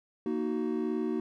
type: chord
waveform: triangle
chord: D# minor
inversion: second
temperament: just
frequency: 233.3 / 311.1 / 373.4 Hz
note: A#3 / D#4 / F#4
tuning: +2 / 0 / +16 cents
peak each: -31 dBFS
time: 0.26-1.2 s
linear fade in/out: 2 ms
effects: none